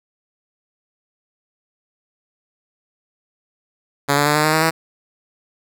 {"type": "tone with pitch steps", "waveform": "5% pulse", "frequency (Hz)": [142, 145.15, 148.37, 151.67, 155.03, 158.47, 161.99], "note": ["C#3", "D3", "D3", "D#3", "D#3", "D#3", "E3"], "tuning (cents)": [42, -20, 18, -44, -6, 32, -30], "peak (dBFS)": -3, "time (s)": [4.08, 4.71], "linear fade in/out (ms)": 20, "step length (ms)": 90, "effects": []}